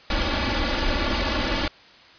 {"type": "noise with comb filter", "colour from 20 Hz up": "pink", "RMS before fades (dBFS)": -23, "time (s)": [0.1, 1.68], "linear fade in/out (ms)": 2, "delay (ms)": 3.5, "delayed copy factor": 0.95, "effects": ["white hiss -49 dBFS RMS until 2.18 s", "resampled to 11025 Hz"]}